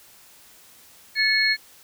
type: tone cluster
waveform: sine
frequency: 1740 / 2207 / 4283 Hz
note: A6 / C#7 / C8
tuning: -20 / -8 / +40 cents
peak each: -22 dBFS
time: 1.15-1.57 s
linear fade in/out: 50 ms
effects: white hiss -51 dBFS RMS until 1.83 s